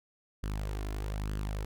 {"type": "tone with flanger", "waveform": "sawtooth", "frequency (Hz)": 51.4, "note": "G#1", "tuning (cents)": -17, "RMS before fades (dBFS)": -35, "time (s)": [0.43, 1.65], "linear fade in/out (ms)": 5, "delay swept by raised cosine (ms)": [0.63, 2.93], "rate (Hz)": 1.1, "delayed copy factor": 0.55, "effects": []}